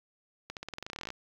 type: accelerating click train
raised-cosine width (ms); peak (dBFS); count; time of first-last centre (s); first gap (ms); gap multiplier
0.2; -21; 18; 0.5-1.104; 68; 0.91
effects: low-pass 6000 Hz 12 dB/octave + 8-bit